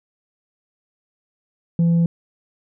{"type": "tone with tanh clipping", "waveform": "sine", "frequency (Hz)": 168.6, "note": "E3", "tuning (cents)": 39, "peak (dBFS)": -14, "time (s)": [1.79, 2.06], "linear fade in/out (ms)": 2, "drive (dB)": 2, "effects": []}